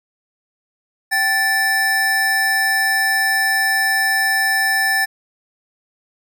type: tone pair together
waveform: square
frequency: 775.4 / 1760 Hz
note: G5 / A6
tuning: -19 / 0 cents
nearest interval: octave + major second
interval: 1419 cents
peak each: -24 / -16 dBFS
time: 1.11-5.06 s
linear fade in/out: 20 ms
effects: none